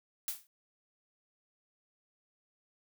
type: noise with exponential decay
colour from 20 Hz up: blue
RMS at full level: -32 dBFS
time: 0.28-0.47 s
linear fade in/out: 1 ms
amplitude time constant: 40 ms
effects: none